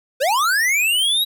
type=linear sweep; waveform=square; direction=up; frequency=481.1 to 3889 Hz; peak=-16 dBFS; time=0.2-1.25 s; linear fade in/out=20 ms; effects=none